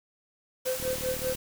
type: noise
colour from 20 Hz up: white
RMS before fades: -36 dBFS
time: 0.65-1.36 s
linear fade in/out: 10 ms
type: tone with tremolo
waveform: triangle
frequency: 514 Hz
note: C5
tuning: 31 cents flat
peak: -24 dBFS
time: 0.65-1.35 s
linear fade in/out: 20 ms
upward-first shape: sine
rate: 5.1 Hz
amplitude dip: 95%
type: click train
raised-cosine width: 3 ms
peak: -27 dBFS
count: 22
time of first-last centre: 0.8-1.35 s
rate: 38.2 Hz
effects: none